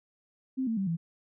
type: tone with pitch steps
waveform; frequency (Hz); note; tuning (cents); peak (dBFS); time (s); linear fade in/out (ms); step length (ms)
sine; 261.6 / 225.1 / 193.73 / 166.71; C4 / A3 / G3 / E3; 0 / +40 / -20 / +20; -27; 0.57-0.97; 20; 100
effects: none